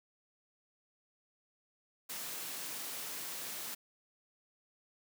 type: high-pass noise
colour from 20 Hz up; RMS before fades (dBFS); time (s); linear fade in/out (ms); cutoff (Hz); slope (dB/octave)
white; -42; 2.09-3.75; 10; 140; 12
effects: none